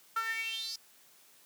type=tone with high-pass filter sweep; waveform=sawtooth; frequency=450.2 Hz; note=A4; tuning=40 cents sharp; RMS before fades=-36 dBFS; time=0.16-0.76 s; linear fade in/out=5 ms; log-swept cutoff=1300 to 5200 Hz; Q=9.1; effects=white hiss -61 dBFS RMS until 1.45 s + high-pass 150 Hz 12 dB/octave